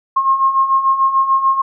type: beating tone pair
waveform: sine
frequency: 1069 / 1075.8 Hz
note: C6 / C6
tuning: +37 / +48 cents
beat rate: 6.8 Hz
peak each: -18 / -12 dBFS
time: 0.16-1.62 s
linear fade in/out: 10 ms
effects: none